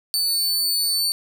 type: tone with amplitude modulation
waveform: sawtooth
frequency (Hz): 4499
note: C#8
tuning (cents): +25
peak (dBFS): -15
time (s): 0.14-1.12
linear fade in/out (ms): 0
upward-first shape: sine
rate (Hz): 167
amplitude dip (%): 30
effects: none